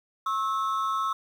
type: ring-modulated tone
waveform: triangle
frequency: 1196 Hz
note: D6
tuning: 31 cents sharp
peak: -20 dBFS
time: 0.26-1.13 s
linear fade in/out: 5 ms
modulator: 109 Hz
effects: 9-bit